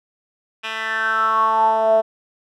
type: tone with band-pass filter sweep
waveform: 10% pulse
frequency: 221.3 Hz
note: A3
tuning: 10 cents sharp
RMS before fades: -18 dBFS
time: 0.63-2.02 s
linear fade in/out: 20 ms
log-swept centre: 2400 to 610 Hz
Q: 7.6
effects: none